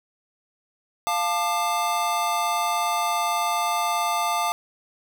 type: chord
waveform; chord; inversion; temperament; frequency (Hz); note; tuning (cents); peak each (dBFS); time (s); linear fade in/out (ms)
square; D minor; first; equal with one note detuned; 698.5 / 880 / 1196.6; F5 / A5 / D6; 0 / 0 / +32; -27; 1.07-4.52; 0
effects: 9-bit